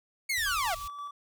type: linear sweep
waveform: sawtooth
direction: down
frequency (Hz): 2237 to 622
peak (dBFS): -24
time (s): 0.29-0.75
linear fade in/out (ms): 10
type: band-stop noise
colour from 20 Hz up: pink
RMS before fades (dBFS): -44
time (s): 0.37-0.88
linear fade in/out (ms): 5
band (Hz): 100 to 2600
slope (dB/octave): 24
type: tone with tremolo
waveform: triangle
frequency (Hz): 1154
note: D6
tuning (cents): -31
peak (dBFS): -34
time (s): 0.46-1.11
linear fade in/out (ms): 5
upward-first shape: square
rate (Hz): 5.7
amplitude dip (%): 35
effects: none